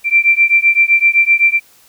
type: beating tone pair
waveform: sine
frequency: 2349 / 2356.8 Hz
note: D7 / D7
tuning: 0 / +6 cents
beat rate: 7.8 Hz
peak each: -11 dBFS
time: 0.04-1.6 s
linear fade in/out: 50 ms
effects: white hiss -48 dBFS RMS until 1.88 s